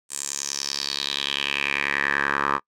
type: tone with band-pass filter sweep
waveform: 10% pulse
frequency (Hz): 70.3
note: C#2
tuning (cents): +25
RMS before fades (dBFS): -26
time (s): 0.09-2.6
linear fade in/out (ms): 50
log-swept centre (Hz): 8300 to 1200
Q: 4.3
effects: noise-tail reverb RT60 0.1 s tail -25 dB re dry